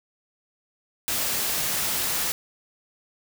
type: noise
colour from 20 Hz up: white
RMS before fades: -26 dBFS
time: 1.08-2.32 s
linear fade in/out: 0 ms
effects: none